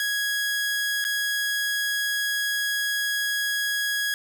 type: tone with dropouts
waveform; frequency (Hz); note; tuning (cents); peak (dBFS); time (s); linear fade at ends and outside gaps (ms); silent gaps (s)
sawtooth; 1661.2; G#6; 0; -20; 0-4.14; 1; 1.042-1.049
effects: none